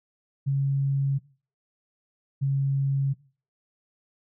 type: tone pair in turn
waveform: sine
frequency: 137.9 / 137.41 Hz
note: C#3 / C#3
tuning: -9 / -15 cents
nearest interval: unison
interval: 6 cents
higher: first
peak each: -21 dBFS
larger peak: neither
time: 0.46-1.19 / 2.41-3.14 s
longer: neither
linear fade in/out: 20 ms
effects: noise-tail reverb RT60 0.4 s tail -20 dB re dry